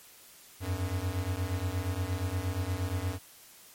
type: beating tone pair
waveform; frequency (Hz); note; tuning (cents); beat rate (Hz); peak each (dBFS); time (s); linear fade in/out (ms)
square; 87.6 / 96.1; F2 / G2; +6 / -34; 8.5; -34 / -33; 0.6-3.19; 50
effects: white hiss -54 dBFS RMS until 3.74 s + MP3 64 kbps